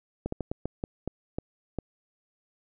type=slowing click train; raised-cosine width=2 ms; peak=-17 dBFS; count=9; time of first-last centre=0.26-1.787 s; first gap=64 ms; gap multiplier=1.3; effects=none